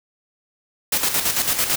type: noise with tremolo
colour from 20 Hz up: white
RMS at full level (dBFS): -19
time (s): 0.92-1.76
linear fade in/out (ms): 5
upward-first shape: square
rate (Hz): 9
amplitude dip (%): 55
effects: none